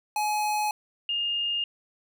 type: tone pair in turn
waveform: square / sine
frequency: 844 / 2828 Hz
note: G#5 / F7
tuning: +28 / +21 cents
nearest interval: octave + major sixth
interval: 2093 cents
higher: second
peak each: -25 dBFS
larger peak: neither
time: 0.16-0.71 / 1.09-1.64 s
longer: neither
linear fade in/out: 2 ms
effects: none